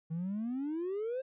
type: exponential sweep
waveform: triangle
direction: up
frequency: 157.3 to 537 Hz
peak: -30 dBFS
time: 0.1-1.22 s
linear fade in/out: 20 ms
effects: tanh soft clip ceiling -29 dBFS + resampled to 8000 Hz